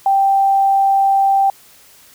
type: tone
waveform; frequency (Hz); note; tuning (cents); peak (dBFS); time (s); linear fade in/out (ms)
sine; 784; G5; 0; -10; 0.06-1.5; 2
effects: white hiss -46 dBFS RMS until 2.14 s